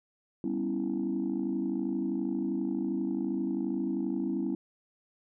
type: chord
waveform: sine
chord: C# half-diminished seventh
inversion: second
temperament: equal with one note detuned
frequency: 196.68 / 246.9 / 277.2 / 329.6 Hz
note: G3 / B3 / C#4 / E4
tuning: +6 / 0 / 0 / 0 cents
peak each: -34 / -34 / -33 / -32 dBFS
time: 0.44-4.55 s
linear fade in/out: 2 ms
effects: tanh soft clip ceiling -22 dBFS